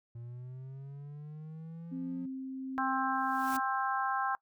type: linear sweep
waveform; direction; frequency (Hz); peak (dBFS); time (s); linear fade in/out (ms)
triangle; up; 116.54 to 180; -40; 0.15-2.26; 5
type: tone with tremolo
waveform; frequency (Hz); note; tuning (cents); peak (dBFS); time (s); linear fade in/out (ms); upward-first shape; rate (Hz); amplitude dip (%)
sine; 263.9; C4; +15; -35; 1.91-3.6; 20; sine; 1.3; 25
type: harmonic tone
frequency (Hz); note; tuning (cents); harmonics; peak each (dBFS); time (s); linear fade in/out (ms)
264.5; C4; +19; 3 / 4 / 5 / 6; -34 / -34 / -36 / -38; 2.78-4.35; 0
type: noise with exponential growth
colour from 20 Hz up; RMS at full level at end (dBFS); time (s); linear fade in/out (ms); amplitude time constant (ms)
white; -41; 3.11-3.57; 5; 100
effects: noise-tail reverb RT60 0.1 s tail -22 dB re dry

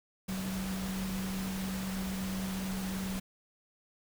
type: tone in noise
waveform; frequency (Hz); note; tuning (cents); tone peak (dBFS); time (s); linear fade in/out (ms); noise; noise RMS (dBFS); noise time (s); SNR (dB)
sine; 189.8; F#3; +44; -34; 0.28-3.2; 10; pink; -41; 0.28-3.2; +4
effects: none

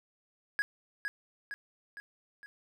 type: tone with echo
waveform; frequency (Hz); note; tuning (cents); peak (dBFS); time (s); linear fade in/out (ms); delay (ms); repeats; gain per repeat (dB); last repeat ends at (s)
triangle; 1661.2; G#6; 0; -25; 0.59-0.62; 0; 460; 4; -5; 2.46
effects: none

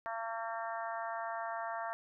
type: harmonic tone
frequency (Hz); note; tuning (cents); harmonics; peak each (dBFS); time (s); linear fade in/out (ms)
227.3; A#3; -43; 3 / 4 / 5 / 6 / 7 / 8; -40 / -42 / -44 / -46 / -47 / -48; 0.06-1.93; 0
effects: none

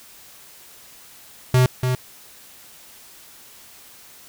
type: tone with echo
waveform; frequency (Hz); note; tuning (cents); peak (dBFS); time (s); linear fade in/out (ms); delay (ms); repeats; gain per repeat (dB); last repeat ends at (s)
square; 127.2; C3; -48; -13; 1.54-1.66; 2; 290; 1; -6; 1.95
effects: white hiss -46 dBFS RMS until 4.28 s

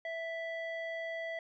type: tone with low-pass filter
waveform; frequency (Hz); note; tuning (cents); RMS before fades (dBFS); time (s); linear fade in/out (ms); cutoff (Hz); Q
square; 659.3; E5; 0; -39; 0.05-1.39; 2; 2300; 2.8
effects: none

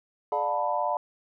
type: chord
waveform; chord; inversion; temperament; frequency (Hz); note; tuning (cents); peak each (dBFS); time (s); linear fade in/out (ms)
sine; B half-diminished seventh; first; just; 592.7 / 711.2 / 889 / 987.8; D5 / F5 / A5 / B5; +16 / +31 / +18 / 0; -30; 0.32-0.97; 2
type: tone with exponential decay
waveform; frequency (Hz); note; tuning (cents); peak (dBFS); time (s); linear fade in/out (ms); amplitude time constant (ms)
triangle; 426; G#4; +44; -29; 0.32-0.88; 1; 120
effects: none

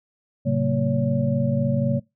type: tone cluster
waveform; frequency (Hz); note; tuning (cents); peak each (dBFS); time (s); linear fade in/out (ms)
sine; 110.7 / 134.7 / 187.2 / 228.1 / 564; A2 / C#3 / F#3 / A#3 / C#5; +11 / -49 / +20 / -37 / +30; -28 / -22 / -28 / -24 / -27; 0.45-2; 20
effects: noise-tail reverb RT60 0.2 s tail -23 dB re dry

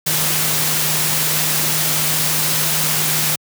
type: tone in noise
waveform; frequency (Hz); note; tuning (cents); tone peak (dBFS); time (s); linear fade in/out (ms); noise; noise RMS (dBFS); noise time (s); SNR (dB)
sine; 155.1; D#3; -5; -26; 0.06-3.36; 10; white; -18; 0.06-3.36; -11
effects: high-pass 100 Hz 12 dB/octave

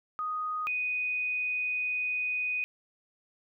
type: tone pair in turn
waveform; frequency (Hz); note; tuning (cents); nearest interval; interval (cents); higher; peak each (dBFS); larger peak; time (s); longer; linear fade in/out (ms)
sine; 1244.5 / 2489; D#6 / D#7; 0 / 0; octave; 1200; second; -30 / -28; second; 0.19-0.67 / 0.67-2.64; second; 0
effects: none

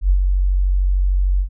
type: tone with ADSR envelope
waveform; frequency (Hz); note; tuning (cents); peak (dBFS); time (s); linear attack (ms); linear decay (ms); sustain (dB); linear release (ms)
sine; 46.64; F#1; +15; -9; 0.01-1.49; 88; 77; -4; 88
effects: none

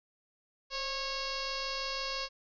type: tone with frequency modulation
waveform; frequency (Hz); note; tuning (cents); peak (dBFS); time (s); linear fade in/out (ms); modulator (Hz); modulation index
sine; 2752; F7; -26; -33; 0.7-2.29; 50; 555; 4.5
effects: none

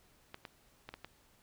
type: clicks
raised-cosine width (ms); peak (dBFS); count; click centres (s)
0.3; -28; 5; 0.344 / 0.452 / 0.89 / 0.94 / 1.046
effects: pink hiss -67 dBFS RMS until 1.42 s

